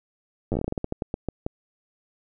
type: slowing click train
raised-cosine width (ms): 2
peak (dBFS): -13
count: 17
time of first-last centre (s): 0.52-1.464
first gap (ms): 9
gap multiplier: 1.22
effects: none